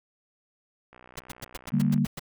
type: click train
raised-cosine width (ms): 0.5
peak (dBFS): -34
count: 66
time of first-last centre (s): 0.93-1.978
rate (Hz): 62
type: noise bursts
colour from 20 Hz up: pink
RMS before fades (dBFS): -36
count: 9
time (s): 1.17-2.195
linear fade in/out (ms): 5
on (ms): 25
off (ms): 100
type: chord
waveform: sine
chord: G minor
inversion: second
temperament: equal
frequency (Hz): 146.83 / 196 / 233.1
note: D3 / G3 / Bb3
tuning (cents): 0 / 0 / 0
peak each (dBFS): -25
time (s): 1.72-2.06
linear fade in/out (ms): 20
effects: none